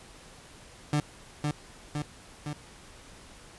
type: tone with echo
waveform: 30% pulse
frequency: 148.2 Hz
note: D3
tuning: 16 cents sharp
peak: -21 dBFS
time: 0.93-1 s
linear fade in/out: 2 ms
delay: 510 ms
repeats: 3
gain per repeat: -3 dB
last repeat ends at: 2.53 s
effects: pink hiss -51 dBFS RMS until 3.58 s + resampled to 24000 Hz